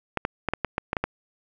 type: clicks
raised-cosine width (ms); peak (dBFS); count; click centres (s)
0.5; -9; 9; 0.173 / 0.251 / 0.487 / 0.536 / 0.647 / 0.781 / 0.931 / 0.968 / 1.04
effects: none